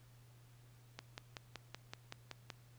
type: click train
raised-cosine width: 0.2 ms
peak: -27 dBFS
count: 9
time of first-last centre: 0.99-2.502 s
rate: 5.29 Hz
effects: added 120 Hz sine -60 dBFS peak until 2.78 s + pink hiss -69 dBFS RMS until 2.78 s